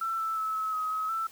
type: tone with pitch steps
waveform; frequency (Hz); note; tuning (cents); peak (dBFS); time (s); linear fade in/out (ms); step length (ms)
sine; 1338 / 1322 / 1301 / 1292 / 1267 / 1278 / 1329; E6 / E6 / E6 / E6 / D#6 / D#6 / E6; +25 / +5 / -23 / -35 / +31 / +46 / +14; -28; 0.01-1.27; 5; 180
effects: white hiss -53 dBFS RMS until 1.31 s